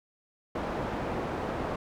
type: low-pass noise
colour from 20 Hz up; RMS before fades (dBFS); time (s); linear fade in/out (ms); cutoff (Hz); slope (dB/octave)
white; -33; 0.55-1.76; 5; 780; 12
effects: none